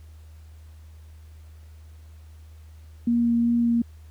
sine tone with vibrato, 235.2 Hz, A#3, 16 cents sharp, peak -18 dBFS, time 3.07-3.82 s, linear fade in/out 5 ms, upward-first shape sine, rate 2.6 Hz, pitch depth 9 cents each way, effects added 78 Hz sine -43 dBFS peak until 4.1 s + pink hiss -61 dBFS RMS until 4.1 s

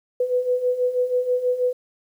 sine beating tone pair, 493.9 / 500.1 Hz, B4 / B4, 0 / +22 cents, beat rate 6.2 Hz, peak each -25 / -20 dBFS, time 0.2-1.73 s, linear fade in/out 5 ms, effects 9-bit

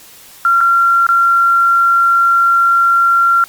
sine tone with dropouts, 1374 Hz, F6, 29 cents flat, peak -7 dBFS, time 0.45-3.44 s, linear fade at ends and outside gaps 1 ms, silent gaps 0.606-0.611 / 1.067-1.089 s, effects white hiss -39 dBFS RMS until 3.48 s + MP3 96 kbps

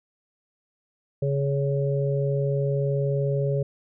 harmonic tone, 139.5 Hz, C#3, 11 cents sharp, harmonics 1 / 3 / 4, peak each -23 / -28 / -29 dBFS, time 1.22-3.63 s, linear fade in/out 5 ms, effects none

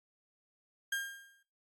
35% pulse tone with exponential decay, 1608 Hz, G6, 44 cents sharp, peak -29 dBFS, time 0.92-1.43 s, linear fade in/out 5 ms, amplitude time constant 110 ms, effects noise-tail reverb RT60 0.4 s tail -18 dB re dry + AAC 64 kbps

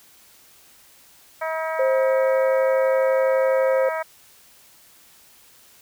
harmonic tone, 320 Hz, D#4, 49 cents sharp, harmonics 2 / 3 / 4 / 5 / 6 / 7, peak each -26 / -30 / -32 / -34 / -36 / -37 dBFS, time 1.41-4.03 s, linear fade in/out 10 ms
sine tone, 528 Hz, C5, 16 cents sharp, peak -17 dBFS, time 1.79-3.89 s, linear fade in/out 5 ms
effects white hiss -52 dBFS RMS until 5.81 s

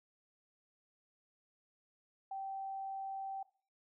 sine tone, 777 Hz, G5, 16 cents flat, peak -39 dBFS, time 2.31-3.43 s, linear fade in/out 5 ms, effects noise-tail reverb RT60 0.4 s tail -18 dB re dry

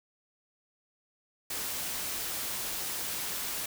white noise, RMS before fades -35 dBFS, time 1.5-3.66 s, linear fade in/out 5 ms, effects none

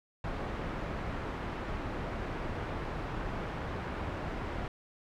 pink low-pass noise, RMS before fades -37 dBFS, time 0.24-4.68 s, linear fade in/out 2 ms, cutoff 1700 Hz, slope 12 dB/octave, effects none

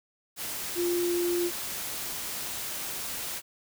sine tone in noise, 349.2 Hz, F4, in tune, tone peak -25 dBFS, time 0.75-1.51 s, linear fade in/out 50 ms, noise white, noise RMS -35 dBFS, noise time 0.36-3.42 s, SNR +7 dB, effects none

